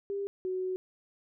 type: tone pair in turn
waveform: sine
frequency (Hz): 399 / 371.3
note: G4 / F#4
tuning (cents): +31 / +6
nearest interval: minor second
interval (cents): 125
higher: first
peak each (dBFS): -31 / -30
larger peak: second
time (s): 0.1-0.27 / 0.45-0.76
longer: second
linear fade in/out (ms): 0
effects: none